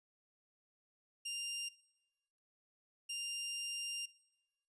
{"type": "tone bursts at uneven times", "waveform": "20% pulse", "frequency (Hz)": 2794, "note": "F7", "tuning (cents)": 0, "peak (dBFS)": -35, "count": 2, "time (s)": [[1.25, 1.69], [3.09, 4.06]], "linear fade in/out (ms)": 10, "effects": ["noise-tail reverb RT60 1.0 s tail -21 dB re dry", "resampled to 24000 Hz"]}